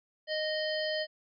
harmonic tone, 619 Hz, D#5, 9 cents flat, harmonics 1 / 3 / 5 / 7 / 8, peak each -32 / -37 / -39 / -40 / -41 dBFS, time 0.27-1.07 s, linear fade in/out 50 ms, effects none

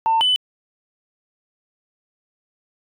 sine tone pair in turn, 898 / 3005 Hz, A5 / F#7, +35 / +26 cents, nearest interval octave + major sixth, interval 2091 cents, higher second, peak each -13 dBFS, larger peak neither, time 0.06-0.21 / 0.21-0.36 s, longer neither, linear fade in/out 0 ms, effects tanh soft clip ceiling -11 dBFS

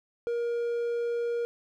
triangle tone, 472.3 Hz, A#4, 23 cents sharp, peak -25 dBFS, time 0.27-1.45 s, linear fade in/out 0 ms, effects none

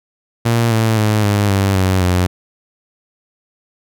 sawtooth tone with pitch steps, 116.54 / 111.66 / 106.99 / 102.51 / 98.22 / 94.11 / 90.18 Hz, A#2 / A2 / A2 / G#2 / G2 / F#2 / F#2, 0 / +26 / -48 / -22 / +4 / +30 / -44 cents, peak -8 dBFS, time 0.45-2.27 s, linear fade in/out 10 ms, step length 260 ms, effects none

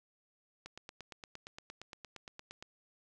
click train, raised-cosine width 0.2 ms, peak -29 dBFS, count 18, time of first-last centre 0.66-2.625 s, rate 8.65 Hz, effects none

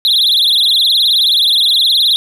triangle tone with vibrato, 3689 Hz, A#7, 19 cents flat, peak -7 dBFS, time 0.05-2.16 s, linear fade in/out 0 ms, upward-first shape triangle, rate 19 Hz, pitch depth 240 cents each way, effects none

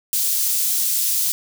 white high-pass noise, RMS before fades -20 dBFS, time 0.13-1.32 s, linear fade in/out 0 ms, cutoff 5300 Hz, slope 12 dB/octave, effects none

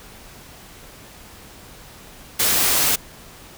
white noise, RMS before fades -18 dBFS, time 2.39-2.96 s, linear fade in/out 10 ms, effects pink hiss -43 dBFS RMS until 3.57 s

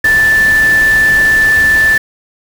sine tone in noise, 1760 Hz, A6, in tune, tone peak -6 dBFS, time 0.04-1.98 s, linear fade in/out 5 ms, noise pink, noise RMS -22 dBFS, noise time 0.04-1.98 s, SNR +13 dB, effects none

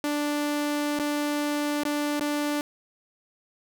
sawtooth tone with dropouts, 293.7 Hz, D4, in tune, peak -21 dBFS, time 0.04-2.61 s, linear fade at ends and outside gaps 1 ms, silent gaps 0.989-0.996 / 1.835-1.852 / 2.197-2.209 s, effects none

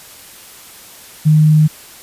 sine tone, 154 Hz, D#3, 17 cents flat, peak -6 dBFS, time 1.25-1.68 s, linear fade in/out 20 ms, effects white hiss -38 dBFS RMS until 2.02 s + resampled to 32000 Hz

